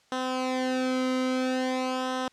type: tone with flanger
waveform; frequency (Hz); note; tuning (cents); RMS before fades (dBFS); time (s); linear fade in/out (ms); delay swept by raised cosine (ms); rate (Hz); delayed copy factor
sawtooth; 257.1; C4; -30; -28; 0.12-2.28; 0; 0.43 to 1.17; 0.49; -0.8
effects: white hiss -63 dBFS RMS until 2.32 s + low-pass 6000 Hz 12 dB/octave